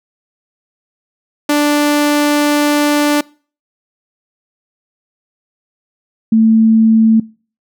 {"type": "tone pair in turn", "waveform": ["sawtooth", "sine"], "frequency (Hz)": [293.7, 222.6], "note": ["D4", "A3"], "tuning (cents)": [0, 20], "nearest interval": "perfect fourth", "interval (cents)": 480, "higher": "first", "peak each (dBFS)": -6, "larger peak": "neither", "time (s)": [[1.49, 3.21], [6.32, 7.2]], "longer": "first", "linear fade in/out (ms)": 5, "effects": ["noise-tail reverb RT60 0.4 s tail -24 dB re dry"]}